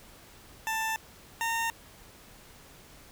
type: tone pair in turn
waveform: 20% pulse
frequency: 887 / 916.2 Hz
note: A5 / A#5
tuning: +14 / -30 cents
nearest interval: minor second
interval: 56 cents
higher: second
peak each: -24 / -23 dBFS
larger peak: second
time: 0.67-0.96 / 1.41-1.7 s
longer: neither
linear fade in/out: 0 ms
effects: pink hiss -53 dBFS RMS until 3.11 s